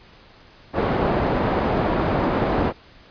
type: low-pass noise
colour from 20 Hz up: white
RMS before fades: -21 dBFS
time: 0.73-2.73 s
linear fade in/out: 50 ms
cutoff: 700 Hz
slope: 12 dB/octave
effects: pink hiss -49 dBFS RMS until 3.1 s + resampled to 11025 Hz